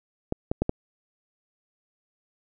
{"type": "clicks", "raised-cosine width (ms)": 2, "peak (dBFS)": [-12, -11, -9, -10], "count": 4, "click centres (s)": [0.324, 0.515, 0.62, 0.694], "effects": []}